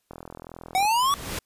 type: click train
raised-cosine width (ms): 1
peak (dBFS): -25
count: 32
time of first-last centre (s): 0.11-0.852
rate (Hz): 41.8
type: noise with exponential growth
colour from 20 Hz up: pink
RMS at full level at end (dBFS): -28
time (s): 0.65-1.39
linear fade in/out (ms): 5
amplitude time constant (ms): 160
type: exponential sweep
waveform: square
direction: up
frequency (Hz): 740 to 1160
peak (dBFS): -20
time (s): 0.75-1.14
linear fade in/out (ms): 0
effects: white hiss -73 dBFS RMS until 1.45 s + resampled to 32000 Hz